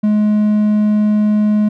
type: tone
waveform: triangle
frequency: 210.9 Hz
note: G#3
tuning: 27 cents sharp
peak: -8 dBFS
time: 0.03-1.69 s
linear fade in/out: 10 ms
effects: none